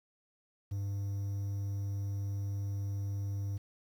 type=tone with quantisation; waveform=triangle; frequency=99.8 Hz; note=G2; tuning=32 cents sharp; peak=-31 dBFS; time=0.71-3.58 s; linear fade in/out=10 ms; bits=10; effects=none